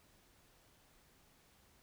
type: silence
effects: pink hiss -68 dBFS RMS until 1.82 s